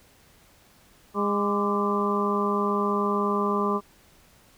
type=harmonic tone with a mistuned harmonic; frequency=204.2 Hz; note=G#3; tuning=29 cents flat; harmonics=1 / 2 / 3 / 4 / 5 / 6; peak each=-27 / -27 / -35 / -37 / -29 / -28 dBFS; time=1.14-3.81 s; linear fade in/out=50 ms; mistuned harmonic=6; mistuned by=-71 cents; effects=pink hiss -57 dBFS RMS until 4.57 s